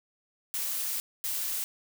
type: noise bursts at uneven times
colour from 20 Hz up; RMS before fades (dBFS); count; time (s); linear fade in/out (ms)
blue; -32; 2; 0.54-1 / 1.24-1.64; 0
effects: none